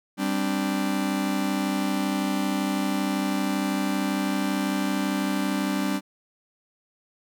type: chord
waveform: 45% pulse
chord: G suspended fourth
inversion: none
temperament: just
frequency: 196 / 261.3 / 294 Hz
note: G3 / C4 / D4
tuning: 0 / -2 / +2 cents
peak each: -27 / -30 / -28 dBFS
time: 0.17-6.01 s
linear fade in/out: 50 ms
effects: none